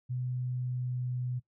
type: tone with pitch glide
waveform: sine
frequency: 125.7 to 124.9 Hz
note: B2 to B2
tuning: +31 to +20 cents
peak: -31 dBFS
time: 0.09-1.4 s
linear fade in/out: 20 ms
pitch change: -11 cents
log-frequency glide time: 0.33-1.15 s
effects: noise-tail reverb RT60 0.1 s tail -18 dB re dry